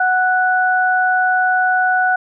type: tone pair together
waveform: sine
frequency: 740 / 1480 Hz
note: F#5 / F#6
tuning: 0 / 0 cents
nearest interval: octave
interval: 1200 cents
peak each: -15 dBFS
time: 0-2.16 s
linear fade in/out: 5 ms
effects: none